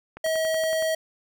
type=click train; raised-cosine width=0.5 ms; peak=-24 dBFS; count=8; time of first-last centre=0.17-0.824 s; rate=10.7 Hz
type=tone; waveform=square; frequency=640 Hz; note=D#5; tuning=49 cents sharp; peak=-23 dBFS; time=0.24-0.95 s; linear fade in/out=5 ms
effects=none